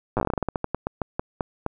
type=slowing click train; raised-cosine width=1 ms; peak=-10 dBFS; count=21; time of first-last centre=0.17-1.664 s; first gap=8 ms; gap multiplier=1.2; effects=none